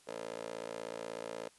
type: tone with high-pass filter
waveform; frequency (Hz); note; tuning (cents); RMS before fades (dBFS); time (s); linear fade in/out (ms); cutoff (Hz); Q
15% pulse; 56.4; A1; +44; -43; 0.07-1.49; 10; 450; 2.9
effects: white hiss -64 dBFS RMS until 1.58 s + resampled to 24000 Hz